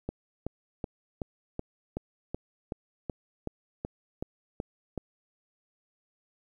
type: click train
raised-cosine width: 2 ms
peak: -19 dBFS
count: 14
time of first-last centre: 0.09-4.977 s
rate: 2.66 Hz
effects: 10-bit